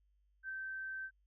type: tone with ADSR envelope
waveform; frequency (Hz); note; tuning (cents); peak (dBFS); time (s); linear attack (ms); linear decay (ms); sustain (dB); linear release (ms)
sine; 1551; G6; -19; -38; 0.43-1.11; 61; 3; -2; 63
effects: added 50 Hz sine -70 dBFS peak until 1.26 s